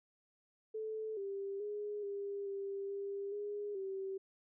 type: tone with pitch steps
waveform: sine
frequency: 436.4 / 394.9 / 415.3 / 401.1 / 395.2 / 398.5 / 411.9 / 385.8 Hz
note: A4 / G4 / G#4 / G4 / G4 / G4 / G#4 / G4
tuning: -14 / +13 / 0 / +40 / +14 / +28 / -14 / -28 cents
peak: -38 dBFS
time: 0.74-4.18 s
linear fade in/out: 10 ms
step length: 430 ms
effects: none